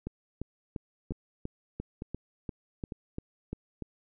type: two click trains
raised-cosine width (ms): 3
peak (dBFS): -24 / -22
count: 4 / 11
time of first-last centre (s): 1.12-3.823 / 0.07-3.53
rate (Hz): 1.11 / 2.89
effects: none